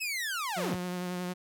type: linear sweep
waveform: sawtooth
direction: down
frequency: 2637 to 54.2 Hz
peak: -28 dBFS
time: 0-0.76 s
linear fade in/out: 20 ms
type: tone with vibrato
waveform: sawtooth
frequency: 179.7 Hz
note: F3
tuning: 50 cents sharp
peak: -29 dBFS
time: 0.56-1.34 s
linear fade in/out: 20 ms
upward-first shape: sine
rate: 11 Hz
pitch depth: 19 cents each way
effects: none